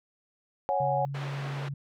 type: chord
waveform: sine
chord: C# suspended fourth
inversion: none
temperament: just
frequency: 554.4 / 739.2 / 831.5 Hz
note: C#5 / F#5 / G#5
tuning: 0 / -2 / +2 cents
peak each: -29 dBFS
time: 0.69-1.05 s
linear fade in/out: 0 ms
type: tone with pitch glide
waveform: sine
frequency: 138.59 to 139.88 Hz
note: C#3 to C#3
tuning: 0 to +16 cents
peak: -32 dBFS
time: 0.8-1.74 s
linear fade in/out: 5 ms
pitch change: +16 cents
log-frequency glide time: 1.02-1.19 s
type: band-pass noise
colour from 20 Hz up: pink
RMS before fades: -41 dBFS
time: 1.14-1.69 s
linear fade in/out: 10 ms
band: 320 to 2700 Hz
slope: 12 dB/octave
effects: none